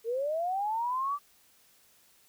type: linear sweep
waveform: sine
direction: up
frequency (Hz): 440 to 1174.7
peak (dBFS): -28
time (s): 0.04-1.19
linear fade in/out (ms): 50
effects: white hiss -63 dBFS RMS until 2.28 s